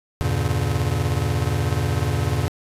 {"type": "chord", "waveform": "square", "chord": "E diminished seventh", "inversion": "none", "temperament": "just", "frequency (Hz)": [82.41, 98.89, 118.67, 142.4], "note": ["E2", "G2", "Bb2", "Db3"], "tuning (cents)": [0, 16, 31, 47], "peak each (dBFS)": -26, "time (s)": [0.21, 2.48], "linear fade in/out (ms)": 0, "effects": ["resampled to 32000 Hz"]}